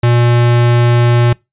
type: tone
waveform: square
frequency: 119.8 Hz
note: A#2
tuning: 48 cents sharp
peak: -8 dBFS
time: 0.03-1.33 s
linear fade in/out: 5 ms
effects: noise-tail reverb RT60 0.2 s tail -24 dB re dry + resampled to 8000 Hz